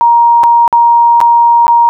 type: tone with dropouts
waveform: sine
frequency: 940 Hz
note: A#5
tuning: 14 cents sharp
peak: -3 dBFS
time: 0.01-1.89 s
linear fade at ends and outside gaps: 0 ms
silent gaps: 0.434-0.438 / 0.678-0.727 / 1.204-1.213 / 1.668-1.68 s
effects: none